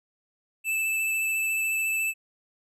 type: tone with vibrato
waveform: square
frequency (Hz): 2635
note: E7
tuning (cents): -1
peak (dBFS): -25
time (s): 0.64-2.14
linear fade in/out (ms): 50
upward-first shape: sine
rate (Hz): 14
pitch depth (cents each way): 11
effects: none